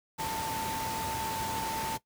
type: tone in noise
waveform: sine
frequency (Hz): 891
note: A5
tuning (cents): +22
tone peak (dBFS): -33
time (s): 0.18-1.98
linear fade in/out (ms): 20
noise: pink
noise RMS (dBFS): -36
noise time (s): 0.18-1.98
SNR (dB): 0
effects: noise-tail reverb RT60 0.1 s tail -17 dB re dry + high-pass 80 Hz 12 dB/octave